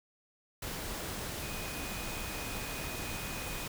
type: tone in noise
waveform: sine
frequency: 2489 Hz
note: D#7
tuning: in tune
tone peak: -46 dBFS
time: 1.42-3.66 s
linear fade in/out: 5 ms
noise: pink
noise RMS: -39 dBFS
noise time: 0.62-3.68 s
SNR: -10 dB
effects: none